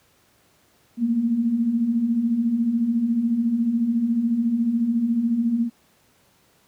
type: beating tone pair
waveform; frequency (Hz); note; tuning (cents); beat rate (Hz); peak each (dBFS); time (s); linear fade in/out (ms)
sine; 221.1 / 235.1; A3 / A#3; +9 / +15; 14; -27 / -19; 0.97-5.7; 50
effects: pink hiss -60 dBFS RMS until 6.67 s + high-pass 80 Hz 12 dB/octave